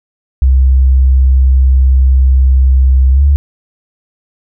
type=tone with pitch glide; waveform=sine; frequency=65.41 to 70.92 Hz; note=C2 to C#2; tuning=0 to +40 cents; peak=-4 dBFS; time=0.42-3.36 s; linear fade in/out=0 ms; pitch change=+140 cents; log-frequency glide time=3.12-3.23 s; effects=none